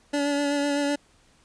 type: tone with vibrato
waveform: 25% pulse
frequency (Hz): 286.6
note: D4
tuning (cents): -42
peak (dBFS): -19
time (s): 0.13-0.96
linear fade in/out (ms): 10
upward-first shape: sine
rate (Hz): 7.9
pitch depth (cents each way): 21
effects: pink hiss -60 dBFS RMS until 1.44 s + resampled to 22050 Hz